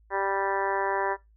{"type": "harmonic tone", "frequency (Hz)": 196, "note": "G3", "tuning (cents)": 0, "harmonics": [2, 3, 4, 5, 6, 7, 8, 9, 10], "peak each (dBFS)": [-31, -33, -32, -30, -40, -40, -37, -35, -41], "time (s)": [0.1, 1.17], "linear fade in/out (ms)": 50, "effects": ["noise-tail reverb RT60 0.2 s tail -19 dB re dry", "added 54 Hz sine -56 dBFS peak until 1.36 s"]}